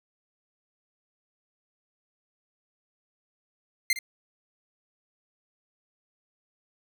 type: tone with echo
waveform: sawtooth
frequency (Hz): 2093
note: C7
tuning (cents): 0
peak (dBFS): -17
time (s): 3.9-3.93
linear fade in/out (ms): 2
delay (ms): 59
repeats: 1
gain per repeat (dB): -13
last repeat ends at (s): 3.989
effects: none